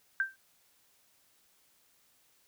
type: tone with exponential decay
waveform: sine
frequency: 1568 Hz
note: G6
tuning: in tune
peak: -23 dBFS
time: 0.2-0.36 s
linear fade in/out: 1 ms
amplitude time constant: 34 ms
effects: white hiss -68 dBFS RMS until 2.47 s